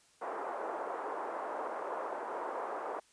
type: band-pass noise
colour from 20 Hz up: white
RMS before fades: -39 dBFS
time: 0.21-3 s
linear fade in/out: 10 ms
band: 380 to 1100 Hz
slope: 24 dB/octave
effects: white hiss -66 dBFS RMS until 3.12 s + resampled to 22050 Hz